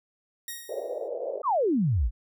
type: tone with exponential decay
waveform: 5% pulse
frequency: 1874 Hz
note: A#6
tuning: 9 cents sharp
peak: -22 dBFS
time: 0.48-1.08 s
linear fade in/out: 2 ms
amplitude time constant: 130 ms
type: band-pass noise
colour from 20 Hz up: pink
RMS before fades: -33 dBFS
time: 0.69-1.42 s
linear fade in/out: 5 ms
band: 450 to 610 Hz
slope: 48 dB/octave
type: exponential sweep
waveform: sine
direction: down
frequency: 1292 to 45.69 Hz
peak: -21 dBFS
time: 1.43-2.11 s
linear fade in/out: 50 ms
effects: none